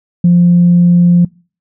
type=tone; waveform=sine; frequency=174.61 Hz; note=F3; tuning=in tune; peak=-3 dBFS; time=0.24-1.25 s; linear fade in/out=5 ms; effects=noise-tail reverb RT60 0.4 s tail -26 dB re dry + tanh soft clip ceiling 0 dBFS